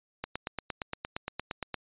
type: click train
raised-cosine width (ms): 0.3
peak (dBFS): -17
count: 14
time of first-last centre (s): 0.24-1.743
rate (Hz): 8.65
effects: resampled to 8000 Hz